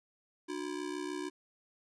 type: ring-modulated tone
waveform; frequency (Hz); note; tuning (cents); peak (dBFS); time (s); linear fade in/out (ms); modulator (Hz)
square; 331.2; E4; +8; -34; 0.48-1.3; 20; 33.3
effects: resampled to 22050 Hz + 11-bit